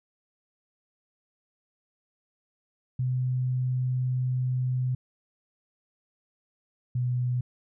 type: tone pair in turn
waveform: sine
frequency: 127.2 / 124.22 Hz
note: C3 / B2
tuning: -48 / +10 cents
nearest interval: unison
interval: 42 cents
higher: first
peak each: -24 dBFS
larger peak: neither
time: 2.99-4.95 / 6.95-7.41 s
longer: first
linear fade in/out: 5 ms
effects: none